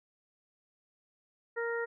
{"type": "harmonic tone", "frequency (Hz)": 466.2, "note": "A#4", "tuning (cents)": 0, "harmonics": [1, 2, 3, 4], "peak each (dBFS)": [-33, -43, -39, -39], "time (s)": [1.56, 1.86], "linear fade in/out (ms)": 20, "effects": []}